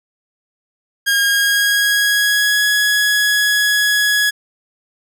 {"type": "tone with pitch glide", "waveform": "sawtooth", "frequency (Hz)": [1626, 1678.5], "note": ["G#6", "G#6"], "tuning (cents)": [-37, 18], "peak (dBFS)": -9, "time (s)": [1.06, 4.31], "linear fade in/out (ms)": 20, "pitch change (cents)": 55, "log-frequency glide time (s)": [1.23, 2.64], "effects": []}